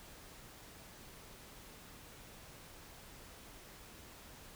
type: silence
effects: pink hiss -55 dBFS RMS until 4.55 s